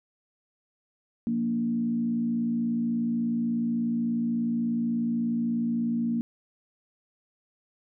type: tone with frequency modulation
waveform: sine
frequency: 233.1 Hz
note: A#3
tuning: in tune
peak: -24 dBFS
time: 1.27-6.21 s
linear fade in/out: 0 ms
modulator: 56.5 Hz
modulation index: 0.55
effects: none